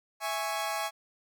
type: chord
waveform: sawtooth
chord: C# minor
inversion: first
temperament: equal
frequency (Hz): 659.3 / 830.6 / 1108.7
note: E5 / G#5 / C#6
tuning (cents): 0 / 0 / 0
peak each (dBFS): -32 / -30 / -32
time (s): 0.2-0.91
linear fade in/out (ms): 50
effects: none